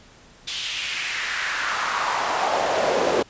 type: noise with high-pass filter sweep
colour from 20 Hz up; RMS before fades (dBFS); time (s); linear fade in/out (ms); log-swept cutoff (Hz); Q
brown; -24; 0.47-3.23; 10; 3500 to 430; 2.5
effects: pink hiss -50 dBFS RMS until 3.29 s + resampled to 16000 Hz